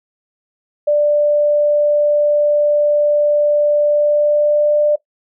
sine tone with pitch glide, 590 to 594.4 Hz, D5 to D5, +8 to +21 cents, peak -10 dBFS, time 0.87-4.96 s, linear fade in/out 10 ms, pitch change +13 cents, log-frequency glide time 3.86-4.8 s, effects noise-tail reverb RT60 0.1 s tail -18 dB re dry

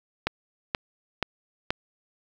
click train, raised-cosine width 0.3 ms, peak -8 dBFS, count 4, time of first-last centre 0.27-1.705 s, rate 2.09 Hz, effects 7-bit

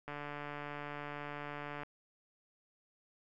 click train, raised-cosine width 0.5 ms, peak -28 dBFS, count 257, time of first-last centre 0.08-1.833 s, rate 146 Hz, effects none

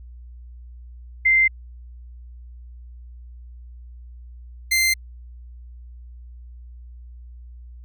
sine / sawtooth tone pair in turn, 2084 / 2084 Hz, C7 / C7, -7 / -7 cents, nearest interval unison, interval 0 cents, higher neither, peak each -13 dBFS, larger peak neither, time 1.25-1.48 / 4.71-4.94 s, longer neither, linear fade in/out 10 ms, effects added 60 Hz sine -38 dBFS peak until 7.84 s

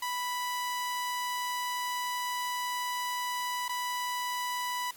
sawtooth tone with dropouts, 987.8 Hz, B5, in tune, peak -27 dBFS, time 0.02-4.91 s, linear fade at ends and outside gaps 5 ms, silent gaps 3.682-3.692 s, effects white hiss -52 dBFS RMS until 4.96 s + MP3 96 kbps

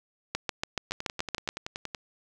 two click trains, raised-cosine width 0.2 ms, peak -17 / -11 dBFS, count 12 / 9, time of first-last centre 0.91-1.948 / 0.35-1.49 s, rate 10.6 / 7.02 Hz, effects none

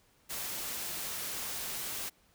white noise, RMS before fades -38 dBFS, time 0.29-2.1 s, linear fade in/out 20 ms, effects pink hiss -67 dBFS RMS until 2.34 s

